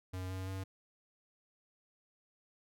square tone with pitch steps, 92.5 / 93.95 / 95.43 Hz, F#2 / F#2 / G2, 0 / +27 / -46 cents, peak -39 dBFS, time 0.13-0.64 s, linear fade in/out 10 ms, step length 170 ms, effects none

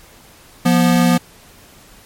square tone pair together, 174.61 / 242.8 Hz, F3 / B3, 0 / -29 cents, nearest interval tritone, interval 571 cents, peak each -14 dBFS, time 0.65-1.18 s, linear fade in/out 10 ms, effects pink hiss -45 dBFS RMS until 2.05 s + MP3 64 kbps

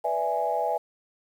sine chord, E dominant seventh, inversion second, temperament equal, 493.9 / 587.3 / 659.3 / 830.6 Hz, B4 / D5 / E5 / G#5, 0 / 0 / 0 / 0 cents, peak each -31 / -31 / -28 / -27 dBFS, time 0.04-0.78 s, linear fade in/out 10 ms, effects tanh soft clip ceiling -13 dBFS + 9-bit

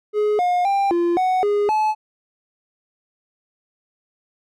triangle tone with pitch steps, 420.5 / 715 / 793 / 344.8 / 742 / 411.7 / 861 Hz, G#4 / F5 / G5 / F4 / F#5 / G#4 / A5, +22 / +41 / +20 / -22 / +5 / -15 / -38 cents, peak -14 dBFS, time 0.13-1.95 s, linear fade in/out 50 ms, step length 260 ms, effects none

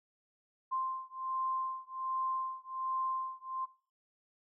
sine beating tone pair, 1046.5 / 1047.8 Hz, C6 / C6, 0 / +2 cents, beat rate 1.3 Hz, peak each -37 / -37 dBFS, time 0.71-3.66 s, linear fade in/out 20 ms, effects noise-tail reverb RT60 0.4 s tail -17 dB re dry

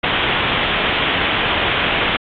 white low-pass noise, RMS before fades -18 dBFS, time 0.03-2.17 s, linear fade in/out 10 ms, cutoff 3500 Hz, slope 96 dB/octave, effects AAC 48 kbps

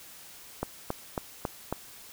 click train, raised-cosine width 1 ms, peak -15 dBFS, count 5, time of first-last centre 0.63-1.726 s, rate 3.65 Hz, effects white hiss -49 dBFS RMS until 2.12 s

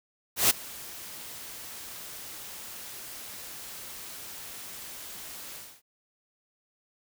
white noise with ADSR envelope, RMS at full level -19 dBFS, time 0.36-5.82 s, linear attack 140 ms, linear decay 15 ms, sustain -23 dB, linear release 270 ms, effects none

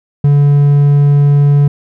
triangle tone, 143.6 Hz, D3, 39 cents flat, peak -3 dBFS, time 0.24-1.68 s, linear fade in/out 5 ms, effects none

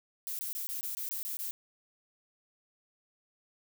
violet noise bursts, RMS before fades -37 dBFS, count 9, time 0.27-1.51 s, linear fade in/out 0 ms, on 120 ms, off 20 ms, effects none

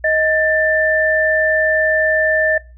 sine tone pair together, 627.2 / 1776 Hz, D#5 / A6, +14 / +16 cents, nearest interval octave + tritone, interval 1802 cents, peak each -16 / -15 dBFS, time 0.04-2.58 s, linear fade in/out 5 ms, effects noise-tail reverb RT60 0.3 s tail -22 dB re dry + added 60 Hz sine -38 dBFS peak until 2.77 s

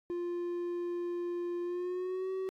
triangle tone with pitch glide, 349.2 to 378.6 Hz, F4 to F#4, 0 to +40 cents, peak -31 dBFS, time 0.1-2.49 s, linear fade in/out 0 ms, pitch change +140 cents, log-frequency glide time 1.63-2.31 s, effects AAC 48 kbps

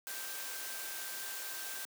sine tone in noise, 1568 Hz, G6, in tune, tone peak -49 dBFS, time 0.07-1.85 s, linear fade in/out 0 ms, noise white, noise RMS -42 dBFS, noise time 0.07-1.85 s, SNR -10 dB, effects high-pass 400 Hz 12 dB/octave

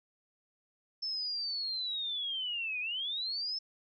sine linear two-way sweep, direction down then up, 5310 to 2430 to 5310 Hz, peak -33 dBFS, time 1.02-3.59 s, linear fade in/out 10 ms, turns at 2.8 s, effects none

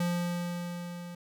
square tone with level ramp, 174.61 Hz, F3, in tune, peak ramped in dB -27 to -41 dBFS, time 0-1.15 s, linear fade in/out 5 ms, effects none

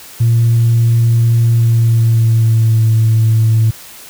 sine tone with pitch glide, 116.2 to 111.53 Hz, A#2 to A2, -5 to +24 cents, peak -6 dBFS, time 0.2-3.71 s, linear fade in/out 10 ms, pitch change -71 cents, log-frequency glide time 1.5-2.87 s, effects tanh soft clip ceiling -4 dBFS + white hiss -35 dBFS RMS until 4.09 s

